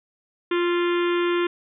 harmonic tone with a mistuned harmonic, 349.2 Hz, F4, in tune, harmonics 1 / 3 / 4 / 5 / 6 / 7 / 8 / 9 / 10, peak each -20 / -30 / -32 / -34 / -36 / -37 / -38 / -39 / -40 dBFS, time 0.51-1.47 s, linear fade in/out 5 ms, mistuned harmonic 4, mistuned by -17 cents, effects none

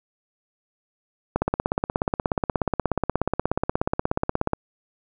click train, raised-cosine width 1 ms, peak -7 dBFS, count 54, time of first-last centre 1.36-4.534 s, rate 16.7 Hz, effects none

